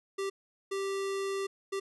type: tone bursts at uneven times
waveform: square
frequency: 391.5 Hz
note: G4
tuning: 2 cents flat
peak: -32 dBFS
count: 3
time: 0.18-0.3 / 0.71-1.47 / 1.72-1.8 s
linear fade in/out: 10 ms
effects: resampled to 24000 Hz